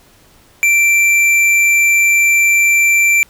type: tone with hard clipping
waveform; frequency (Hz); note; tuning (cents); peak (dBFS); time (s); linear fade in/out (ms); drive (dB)
triangle; 2349; D7; 0; -10; 0.63-3.23; 0; 13
effects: pink hiss -48 dBFS RMS until 3.29 s